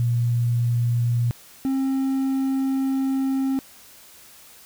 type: tone pair in turn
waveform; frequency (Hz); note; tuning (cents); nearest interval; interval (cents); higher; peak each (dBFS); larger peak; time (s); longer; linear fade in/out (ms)
sine / triangle; 119.2 / 267.6; A#2 / C4; +39 / +39; octave + major second; 1400; second; -18; neither; 0-1.31 / 1.65-3.59; second; 0
effects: white hiss -48 dBFS RMS until 4.65 s